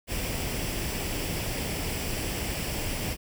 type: noise with comb filter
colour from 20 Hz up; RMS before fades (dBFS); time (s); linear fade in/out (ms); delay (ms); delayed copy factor
pink; -31; 0.07-3.17; 50; 0.38; +0.5
effects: none